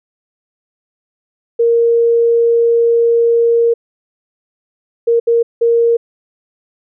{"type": "tone bursts at uneven times", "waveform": "sine", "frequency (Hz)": 466.2, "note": "A#4", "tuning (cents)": 0, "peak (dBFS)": -8, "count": 4, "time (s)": [[1.59, 3.74], [5.07, 5.2], [5.27, 5.43], [5.61, 5.97]], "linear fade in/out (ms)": 10, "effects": []}